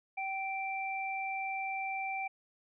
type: tone pair together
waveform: sine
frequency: 772 / 2350 Hz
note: G5 / D7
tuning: -27 / +1 cents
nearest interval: octave + perfect fifth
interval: 1928 cents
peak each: -36 / -37 dBFS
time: 0.17-2.28 s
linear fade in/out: 10 ms
effects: none